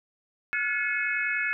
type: tone cluster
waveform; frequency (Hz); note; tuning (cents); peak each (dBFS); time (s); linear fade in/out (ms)
sine; 1403 / 1453 / 1713 / 2184 / 2549; F6 / F#6 / A6 / C#7 / D#7; +8 / -32 / -47 / -26 / +41; -37 / -33 / -29 / -30 / -33; 0.53-1.53; 0
effects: none